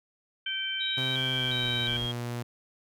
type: harmonic tone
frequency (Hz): 776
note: G5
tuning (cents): -18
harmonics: 2 / 3 / 4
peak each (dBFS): -36 / -37 / -31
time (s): 0.46-1.97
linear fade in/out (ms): 5
type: noise with exponential growth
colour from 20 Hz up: brown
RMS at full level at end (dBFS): -41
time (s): 0.49-2.06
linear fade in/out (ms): 5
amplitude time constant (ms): 340
type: tone with vibrato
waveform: sine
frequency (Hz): 3520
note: A7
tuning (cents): 0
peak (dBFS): -31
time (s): 0.8-2.12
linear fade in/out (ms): 10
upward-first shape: square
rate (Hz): 1.4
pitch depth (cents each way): 140
type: tone with pitch glide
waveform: sawtooth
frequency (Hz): 130.81 to 119.95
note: C3 to A#2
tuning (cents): 0 to +50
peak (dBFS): -28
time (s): 0.97-2.43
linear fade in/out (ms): 10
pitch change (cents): -150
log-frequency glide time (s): 1.24-1.87
effects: none